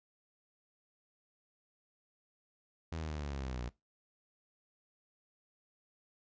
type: linear sweep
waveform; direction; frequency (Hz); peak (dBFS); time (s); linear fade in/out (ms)
sawtooth; down; 82.8 to 58.27; -34; 2.92-3.69; 0
effects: noise-tail reverb RT60 0.2 s tail -20 dB re dry + resampled to 16000 Hz